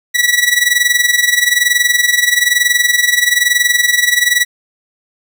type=tone with amplitude modulation; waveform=sawtooth; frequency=1943 Hz; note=B6; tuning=29 cents flat; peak=-3 dBFS; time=0.14-4.45 s; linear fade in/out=20 ms; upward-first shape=sine; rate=21.1 Hz; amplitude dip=75%; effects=none